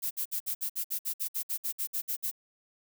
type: noise bursts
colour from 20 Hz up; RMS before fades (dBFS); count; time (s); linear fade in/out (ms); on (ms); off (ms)
violet; -32; 16; 0.02-2.314; 20; 89; 58
effects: none